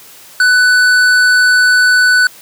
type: tone with hard clipping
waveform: sine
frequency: 1493 Hz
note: F#6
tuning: 15 cents sharp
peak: -8 dBFS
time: 0.4-2.27 s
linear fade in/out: 2 ms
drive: 11 dB
effects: white hiss -38 dBFS RMS until 2.41 s + high-pass 80 Hz 12 dB/octave